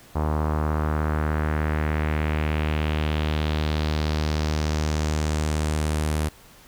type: tone with low-pass filter sweep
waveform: sawtooth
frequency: 76.7 Hz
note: D#2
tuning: 24 cents flat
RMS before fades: -24 dBFS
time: 0.15-6.29 s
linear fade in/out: 10 ms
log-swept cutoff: 990 to 11000 Hz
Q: 2.1
effects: pink hiss -50 dBFS RMS until 6.67 s